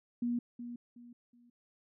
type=tone with echo; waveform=sine; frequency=240 Hz; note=B3; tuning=49 cents flat; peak=-30 dBFS; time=0.22-0.39 s; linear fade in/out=5 ms; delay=370 ms; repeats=3; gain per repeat=-10 dB; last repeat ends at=1.5 s; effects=none

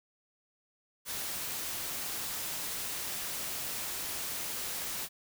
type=noise; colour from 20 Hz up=white; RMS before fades=-37 dBFS; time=1.05-5.09 s; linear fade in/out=50 ms; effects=none

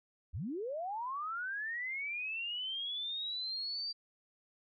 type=linear sweep; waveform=sine; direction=up; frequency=55 to 4699 Hz; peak=-36 dBFS; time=0.33-3.93 s; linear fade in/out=20 ms; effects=none

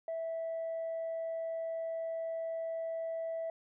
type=tone; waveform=sine; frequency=656 Hz; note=E5; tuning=9 cents flat; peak=-33 dBFS; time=0.08-3.5 s; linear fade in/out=2 ms; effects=tanh soft clip ceiling -32 dBFS

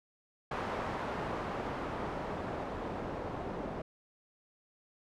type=noise with low-pass filter sweep; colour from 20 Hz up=white; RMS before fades=-38 dBFS; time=0.51-3.82 s; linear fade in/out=5 ms; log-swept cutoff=1100 to 620 Hz; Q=0.87; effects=none

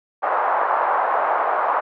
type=band-pass noise; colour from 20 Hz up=pink; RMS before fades=-20 dBFS; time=0.22-1.81 s; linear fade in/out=20 ms; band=690 to 1200 Hz; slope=24 dB/octave; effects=none

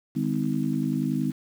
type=harmonic tone with a mistuned harmonic; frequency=50.6 Hz; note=G#1; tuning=44 cents flat; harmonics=3 / 4 / 5 / 6; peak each=-29 / -29 / -27 / -31 dBFS; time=0.15-1.32 s; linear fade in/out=20 ms; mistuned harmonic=6; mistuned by=+57 cents; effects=8-bit

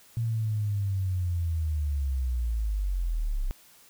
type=linear sweep; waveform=sine; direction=down; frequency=116.54 to 31.24 Hz; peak=-25 dBFS; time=0.17-3.51 s; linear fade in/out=0 ms; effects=white hiss -56 dBFS RMS until 3.89 s

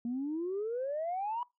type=exponential sweep; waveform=sine; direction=up; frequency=231.4 to 987.8 Hz; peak=-31 dBFS; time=0.05-1.43 s; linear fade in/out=2 ms; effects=noise-tail reverb RT60 0.2 s tail -22 dB re dry + tanh soft clip ceiling -28 dBFS

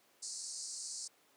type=band-pass noise; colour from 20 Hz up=white; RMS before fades=-44 dBFS; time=0.22-1.08 s; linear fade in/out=10 ms; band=4300 to 9200 Hz; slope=96 dB/octave; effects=pink hiss -68 dBFS RMS until 1.36 s + high-pass 300 Hz 12 dB/octave

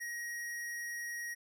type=tone; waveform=square; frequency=1891 Hz; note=A#6; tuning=24 cents sharp; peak=-39 dBFS; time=0-1.35 s; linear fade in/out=20 ms; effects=none

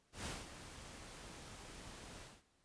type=noise with ADSR envelope; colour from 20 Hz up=pink; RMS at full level=-43 dBFS; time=0.12-2.43 s; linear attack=140 ms; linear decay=200 ms; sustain=-10 dB; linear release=210 ms; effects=pink hiss -75 dBFS RMS until 2.64 s + resampled to 22050 Hz

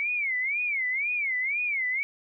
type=tone with vibrato; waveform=sine; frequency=2217 Hz; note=C#7; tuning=in tune; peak=-25 dBFS; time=0-2.03 s; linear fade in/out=0 ms; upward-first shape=sine; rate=2 Hz; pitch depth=190 cents each way; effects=none

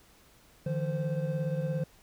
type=tone cluster; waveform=triangle; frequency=151 / 168.2 / 519 Hz; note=D3 / E3 / C5; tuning=+48 / +35 / -14 cents; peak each=-29 / -33 / -33 dBFS; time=0.66-1.84 s; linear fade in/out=5 ms; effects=pink hiss -60 dBFS RMS until 2.02 s

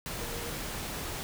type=tone in noise; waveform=sine; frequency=470 Hz; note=A#4; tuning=14 cents sharp; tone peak=-43 dBFS; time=0.21-0.5 s; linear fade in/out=0 ms; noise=pink; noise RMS=-37 dBFS; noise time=0.06-1.23 s; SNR=-9 dB; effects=none

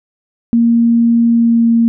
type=tone with pitch glide; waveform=sine; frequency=233.1 to 231.1 Hz; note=A#3 to A#3; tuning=0 to -15 cents; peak=-7 dBFS; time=0.53-1.88 s; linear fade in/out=0 ms; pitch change=-15 cents; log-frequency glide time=1.28-1.7 s; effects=none

